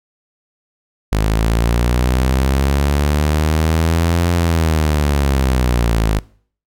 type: linear two-way sweep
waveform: sawtooth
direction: up then down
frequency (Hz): 51.91 to 86.8 to 51.91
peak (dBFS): -9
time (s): 1.12-6.19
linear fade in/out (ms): 5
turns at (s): 4.32
effects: noise-tail reverb RT60 0.5 s tail -22 dB re dry